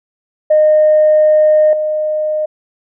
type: tone with level steps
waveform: sine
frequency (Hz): 614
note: D#5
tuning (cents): -23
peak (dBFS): -5 / -13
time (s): 0.5-2.46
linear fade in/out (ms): 10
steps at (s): 1.73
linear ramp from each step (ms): 2
effects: tanh soft clip ceiling -2 dBFS